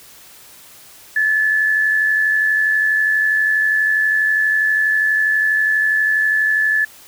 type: tone with amplitude modulation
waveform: sine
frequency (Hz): 1732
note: A6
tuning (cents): -28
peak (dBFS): -11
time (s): 1.16-6.85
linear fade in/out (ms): 5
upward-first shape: sine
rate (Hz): 92.3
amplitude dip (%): 45
effects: white hiss -43 dBFS RMS until 7.07 s